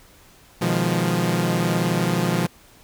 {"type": "chord", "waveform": "sawtooth", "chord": "F half-diminished seventh", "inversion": "second", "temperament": "equal with one note detuned", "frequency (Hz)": [123.47, 155.56, 174.61, 206.1], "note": ["Cb3", "Eb3", "F3", "Ab3"], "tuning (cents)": [0, 0, 0, -13], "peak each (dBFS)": [-22, -22, -18, -24], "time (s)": [0.61, 2.47], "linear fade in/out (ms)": 10, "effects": ["pink hiss -51 dBFS RMS until 2.83 s"]}